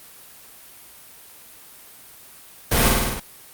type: noise with echo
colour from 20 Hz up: pink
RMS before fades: -18 dBFS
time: 2.71-2.89 s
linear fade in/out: 10 ms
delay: 52 ms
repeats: 6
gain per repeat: -2 dB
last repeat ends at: 3.202 s
effects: white hiss -45 dBFS RMS until 3.53 s + Opus 32 kbps